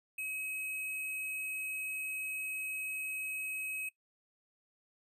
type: tone with sample-and-hold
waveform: sine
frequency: 2549 Hz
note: D#7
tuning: 41 cents sharp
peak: -36 dBFS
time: 0.18-3.89 s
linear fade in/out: 5 ms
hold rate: 11025 Hz
effects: noise-tail reverb RT60 0.1 s tail -19 dB re dry + resampled to 32000 Hz